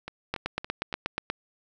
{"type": "two click trains", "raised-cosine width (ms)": 0.3, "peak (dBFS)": [-12, -20], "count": [9, 4], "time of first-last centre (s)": [[0.34, 1.3], [0.08, 0.927]], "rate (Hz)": [8.33, 3.54], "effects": []}